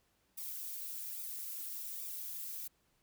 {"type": "noise with flanger", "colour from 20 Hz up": "violet", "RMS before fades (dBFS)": -43, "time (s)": [0.37, 2.68], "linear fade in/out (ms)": 10, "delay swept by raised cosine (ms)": [0.82, 4.62], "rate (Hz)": 1.2, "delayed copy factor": 0.9, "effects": ["pink hiss -75 dBFS RMS until 3.02 s"]}